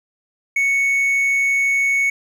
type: tone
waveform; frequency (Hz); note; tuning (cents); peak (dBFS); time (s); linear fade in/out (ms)
triangle; 2217; C#7; 0; -13; 0.56-2.1; 5
effects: none